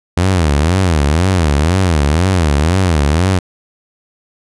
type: tone with vibrato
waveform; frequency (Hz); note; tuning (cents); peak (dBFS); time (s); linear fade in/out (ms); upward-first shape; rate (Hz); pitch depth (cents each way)
sawtooth; 82.41; E2; 0; -6; 0.17-3.39; 5; sine; 2; 260
effects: resampled to 24000 Hz